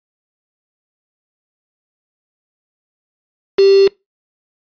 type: tone with quantisation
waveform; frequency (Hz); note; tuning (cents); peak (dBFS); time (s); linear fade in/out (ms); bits
sine; 392; G4; 0; -6; 3.58-3.88; 10; 3
effects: noise-tail reverb RT60 0.2 s tail -24 dB re dry + resampled to 11025 Hz